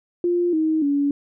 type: tone with pitch steps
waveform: sine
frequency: 350 / 315.4 / 284.3 Hz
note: F4 / D#4 / C#4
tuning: +4 / +24 / +44 cents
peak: -17 dBFS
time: 0.24-1.11 s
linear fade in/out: 2 ms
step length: 290 ms
effects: none